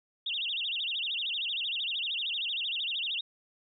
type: tone with vibrato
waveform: sine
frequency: 3195 Hz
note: G7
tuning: 32 cents sharp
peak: -30 dBFS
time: 0.26-3.21 s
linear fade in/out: 5 ms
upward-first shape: sine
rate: 13 Hz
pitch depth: 290 cents each way
effects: none